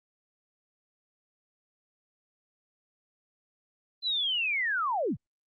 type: linear sweep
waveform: sine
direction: down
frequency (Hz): 4100 to 69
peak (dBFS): -26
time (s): 4.02-5.17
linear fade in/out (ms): 50
effects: Opus 48 kbps